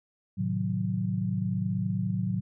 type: chord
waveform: sine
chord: A diminished seventh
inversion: none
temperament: equal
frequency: 110 / 130.81 / 155.56 / 185 Hz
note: A2 / C3 / Eb3 / Gb3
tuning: 0 / 0 / 0 / 0 cents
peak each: -31 / -35 / -35 / -29 dBFS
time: 0.37-2.41 s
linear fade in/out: 20 ms
effects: none